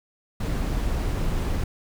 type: noise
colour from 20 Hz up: brown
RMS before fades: -25 dBFS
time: 0.4-1.64 s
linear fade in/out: 5 ms
effects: none